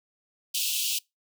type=high-pass noise; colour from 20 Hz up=pink; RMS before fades=-28 dBFS; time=0.54-0.99 s; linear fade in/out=10 ms; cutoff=2600 Hz; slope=96 dB/octave; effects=noise-tail reverb RT60 0.2 s tail -25 dB re dry